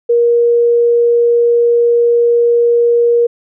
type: tone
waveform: sine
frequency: 473 Hz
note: A#4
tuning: 25 cents sharp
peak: -7 dBFS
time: 0.09-3.27 s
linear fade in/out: 10 ms
effects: none